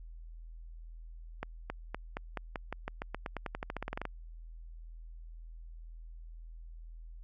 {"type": "accelerating click train", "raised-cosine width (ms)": 0.5, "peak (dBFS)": -21, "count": 23, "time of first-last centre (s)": [1.43, 4.053], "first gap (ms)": 270, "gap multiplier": 0.91, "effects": ["added 41 Hz sine -45 dBFS peak until 7.23 s"]}